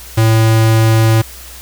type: tone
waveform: square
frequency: 111.7 Hz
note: A2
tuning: 27 cents sharp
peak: -8 dBFS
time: 0.17-1.22 s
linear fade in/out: 10 ms
effects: added 61 Hz sine -35 dBFS peak until 1.61 s + white hiss -34 dBFS RMS until 1.61 s

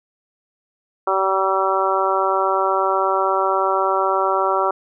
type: harmonic tone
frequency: 191.7 Hz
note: G3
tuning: 38 cents flat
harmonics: 2 / 3 / 4 / 5 / 6 / 7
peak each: -23 / -23 / -23 / -23 / -23 / -23 dBFS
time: 1.07-4.71 s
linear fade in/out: 5 ms
effects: none

